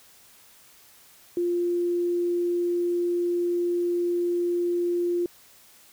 sine tone, 349.2 Hz, F4, in tune, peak -22 dBFS, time 1.37-5.26 s, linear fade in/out 2 ms, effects white hiss -54 dBFS RMS until 5.92 s

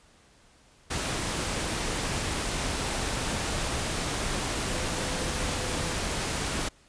sine tone in noise, 505 Hz, B4, 39 cents sharp, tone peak -40 dBFS, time 4.69-5.93 s, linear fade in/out 10 ms, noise pink, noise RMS -30 dBFS, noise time 0.9-6.69 s, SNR -13 dB, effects pink hiss -59 dBFS RMS until 6.88 s + resampled to 22050 Hz

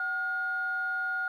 sine tone pair together, 757 / 1429 Hz, F#5 / F6, +39 / +39 cents, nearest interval major seventh, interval 1100 cents, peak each -38 / -28 dBFS, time 0-1.28 s, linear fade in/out 2 ms, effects tanh soft clip ceiling -22 dBFS + 11-bit

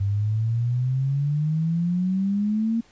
sine exponential sweep, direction up, 97.8 to 231.8 Hz, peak -20 dBFS, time 0-2.81 s, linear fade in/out 10 ms, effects pink hiss -56 dBFS RMS until 2.91 s + resampled to 16000 Hz

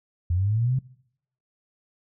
sine linear sweep, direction up, 83.6 to 134.6 Hz, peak -20 dBFS, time 0.3-0.79 s, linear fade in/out 5 ms, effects noise-tail reverb RT60 0.7 s tail -22 dB re dry

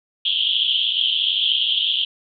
white band-pass noise, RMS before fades -20 dBFS, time 0.25-2.05 s, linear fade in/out 5 ms, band 3000 to 3400 Hz, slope 96 dB/octave, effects none

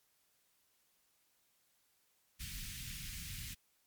pink band-stop noise, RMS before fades -45 dBFS, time 2.39-3.55 s, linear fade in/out 20 ms, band 180 to 2000 Hz, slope 24 dB/octave, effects white hiss -75 dBFS RMS until 3.86 s + MP3 96 kbps

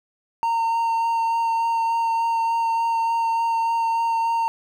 triangle tone with vibrato, 917 Hz, A#5, 29 cents flat, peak -17 dBFS, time 0.43-4.48 s, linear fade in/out 0 ms, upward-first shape sine, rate 3.4 Hz, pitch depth 11 cents each way, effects none

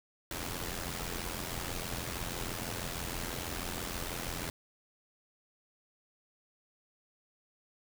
pink noise with amplitude modulation, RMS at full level -35 dBFS, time 0.31-4.5 s, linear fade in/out 2 ms, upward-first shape sine, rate 86.2 Hz, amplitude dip 70%, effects none

